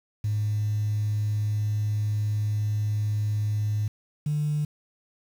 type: tone pair in turn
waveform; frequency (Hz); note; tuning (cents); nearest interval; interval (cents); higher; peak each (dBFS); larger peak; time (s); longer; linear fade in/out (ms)
sine; 105.5 / 149.32; G#2 / D3; +28 / +29; tritone; 601; second; -22; neither; 0.24-3.88 / 4.26-4.65; first; 5
effects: tanh soft clip ceiling -19 dBFS + 8-bit